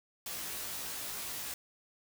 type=noise with comb filter; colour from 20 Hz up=white; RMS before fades=-40 dBFS; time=0.26-1.54 s; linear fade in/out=2 ms; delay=17 ms; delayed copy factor=+1; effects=none